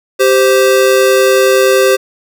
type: tone pair together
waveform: square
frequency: 390.5 / 520.9 Hz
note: G4 / C5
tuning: -7 / -8 cents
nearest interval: perfect fourth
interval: 499 cents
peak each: -10 dBFS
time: 0.19-1.97 s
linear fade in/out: 20 ms
effects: none

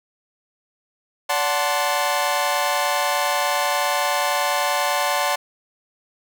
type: chord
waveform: sawtooth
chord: D dominant seventh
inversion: none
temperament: equal with one note detuned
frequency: 576.6 / 740 / 880 / 1046.5 Hz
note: D5 / F#5 / A5 / C6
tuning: -32 / 0 / 0 / 0 cents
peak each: -21 dBFS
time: 1.29-5.36 s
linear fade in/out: 10 ms
effects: none

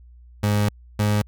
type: tone pair in turn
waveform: 30% pulse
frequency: 103.83 / 104.55 Hz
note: G#2 / G#2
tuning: 0 / +12 cents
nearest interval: unison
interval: 12 cents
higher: second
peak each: -15 dBFS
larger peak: neither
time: 0.43-0.69 / 0.99-1.22 s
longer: first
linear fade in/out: 5 ms
effects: added 60 Hz sine -44 dBFS peak until 1.27 s

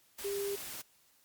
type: tone in noise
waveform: sine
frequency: 400.6 Hz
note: G4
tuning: 38 cents sharp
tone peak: -33 dBFS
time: 0.24-0.56 s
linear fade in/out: 10 ms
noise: white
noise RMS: -43 dBFS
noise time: 0.18-0.82 s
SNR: +7 dB
effects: white hiss -67 dBFS RMS until 1.24 s + MP3 96 kbps

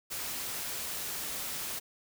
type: noise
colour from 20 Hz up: white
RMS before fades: -37 dBFS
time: 0.1-1.8 s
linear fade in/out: 20 ms
effects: none

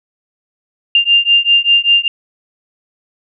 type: beating tone pair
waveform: sine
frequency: 2794 / 2799.1 Hz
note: F7 / F7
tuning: 0 / +3 cents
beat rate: 5.1 Hz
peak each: -11 dBFS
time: 0.95-2.08 s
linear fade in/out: 2 ms
effects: none

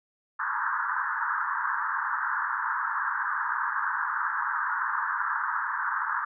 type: band-pass noise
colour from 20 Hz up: white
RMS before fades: -29 dBFS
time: 0.39-6.25 s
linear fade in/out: 10 ms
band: 900 to 1700 Hz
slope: 96 dB/octave
effects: none

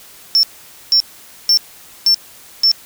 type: tone bursts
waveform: triangle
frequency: 5400 Hz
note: E8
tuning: 41 cents sharp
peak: -7 dBFS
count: 5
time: 0.35-2.715 s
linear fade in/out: 0 ms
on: 81 ms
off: 490 ms
effects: white hiss -41 dBFS RMS until 2.85 s

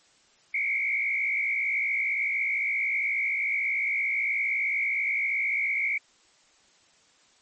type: tone with frequency modulation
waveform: sine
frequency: 2217 Hz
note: C#7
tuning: in tune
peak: -24 dBFS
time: 0.54-5.98 s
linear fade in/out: 5 ms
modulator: 57.6 Hz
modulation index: 1.8
effects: white hiss -61 dBFS RMS until 7.41 s + MP3 32 kbps

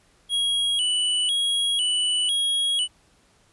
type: tone with vibrato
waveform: square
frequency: 3129 Hz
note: G7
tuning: 4 cents flat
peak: -21 dBFS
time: 0.29-2.88 s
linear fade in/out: 50 ms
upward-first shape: square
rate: 1 Hz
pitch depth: 92 cents each way
effects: pink hiss -60 dBFS RMS until 3.52 s + resampled to 24000 Hz

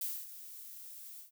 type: noise with ADSR envelope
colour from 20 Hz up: violet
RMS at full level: -36 dBFS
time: 0.01-1.31 s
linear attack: 6 ms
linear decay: 240 ms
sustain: -13 dB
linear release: 120 ms
effects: none

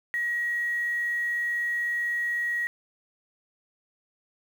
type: tone with quantisation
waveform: sine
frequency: 1902 Hz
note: A#6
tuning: 34 cents sharp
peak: -25 dBFS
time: 0.14-2.67 s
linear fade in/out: 0 ms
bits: 8
effects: none

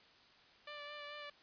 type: tone with vibrato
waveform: 10% pulse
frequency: 587.3 Hz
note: D5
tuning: in tune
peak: -38 dBFS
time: 0.67-1.3 s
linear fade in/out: 5 ms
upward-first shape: sine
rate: 4.6 Hz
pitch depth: 18 cents each way
effects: white hiss -64 dBFS RMS until 1.42 s + resampled to 11025 Hz

